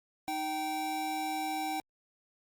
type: tone pair together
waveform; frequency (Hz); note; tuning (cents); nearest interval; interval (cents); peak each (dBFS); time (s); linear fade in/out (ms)
square; 311.1 / 775.8; D#4 / G5; 0 / -18; octave + major third; 1582; -39 / -34; 0.28-1.8; 0
effects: Opus 48 kbps